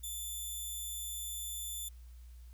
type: tone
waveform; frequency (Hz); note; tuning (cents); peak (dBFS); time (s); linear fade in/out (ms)
5% pulse; 3520; A7; 0; -31; 0.03-1.89; 10
effects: added 60 Hz sine -49 dBFS peak until 2.53 s + white hiss -69 dBFS RMS until 2.53 s